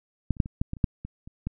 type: clicks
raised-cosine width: 5 ms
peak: -11 / -30 / -7 / -24 / -12 / -18 / -30 / -8 / -23 / -30 / -17 dBFS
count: 11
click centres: 0.307 / 0.368 / 0.402 / 0.459 / 0.615 / 0.734 / 0.768 / 0.842 / 1.05 / 1.275 / 1.47 s
effects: none